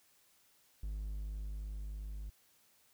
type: tone with level ramp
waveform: triangle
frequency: 51.5 Hz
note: G#1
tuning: 14 cents flat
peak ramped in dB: -35 to -39 dBFS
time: 0.83-2.3 s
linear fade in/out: 5 ms
effects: white hiss -69 dBFS RMS until 2.93 s